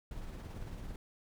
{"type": "noise with tremolo", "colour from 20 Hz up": "brown", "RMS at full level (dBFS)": -42, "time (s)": [0.11, 0.96], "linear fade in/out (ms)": 2, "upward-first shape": "sine", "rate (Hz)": 18, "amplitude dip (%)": 35, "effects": []}